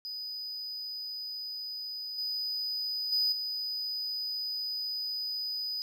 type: tone with level steps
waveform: triangle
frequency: 4978 Hz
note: D#8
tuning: in tune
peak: -35 / -30 / -24 / -31 dBFS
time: 0.05-5.82 s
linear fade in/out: 0 ms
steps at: 2.18 / 3.12 / 3.32 s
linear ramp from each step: 5 ms
effects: none